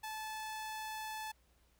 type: tone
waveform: sawtooth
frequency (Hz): 869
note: A5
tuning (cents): -22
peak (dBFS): -37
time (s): 0.03-1.32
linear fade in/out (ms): 10
effects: added 60 Hz sine -70 dBFS peak until 1.79 s + pink hiss -73 dBFS RMS until 1.79 s